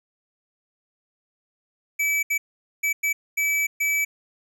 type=tone bursts at uneven times; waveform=square; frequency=2300 Hz; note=D7; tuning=37 cents flat; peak=-21 dBFS; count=6; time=1.99-2.23 / 2.3-2.38 / 2.83-2.93 / 3.03-3.13 / 3.37-3.67 / 3.8-4.05 s; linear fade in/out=10 ms; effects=none